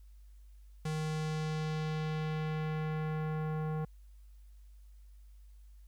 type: tone with low-pass filter sweep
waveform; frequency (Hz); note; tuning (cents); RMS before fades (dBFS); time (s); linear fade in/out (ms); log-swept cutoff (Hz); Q
square; 155.56; D#3; 0; -35; 0.85-3.85; 5; 9100 to 1100; 0.97
effects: added 50 Hz sine -52 dBFS peak until 5.87 s + white hiss -75 dBFS RMS until 5.87 s